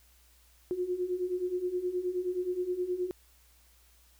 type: beating tone pair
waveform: sine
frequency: 355.1 / 364.6 Hz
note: F4 / F#4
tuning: +29 / -25 cents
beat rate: 9.5 Hz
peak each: -35 / -31 dBFS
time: 0.71-3.11 s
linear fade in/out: 0 ms
effects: added 60 Hz sine -62 dBFS peak until 4.19 s + white hiss -64 dBFS RMS until 4.19 s